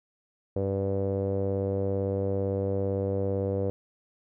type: tone with low-pass filter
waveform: sawtooth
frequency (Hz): 97.8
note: G2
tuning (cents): -4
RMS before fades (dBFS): -28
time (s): 0.56-3.7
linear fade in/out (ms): 0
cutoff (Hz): 510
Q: 5.9
effects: none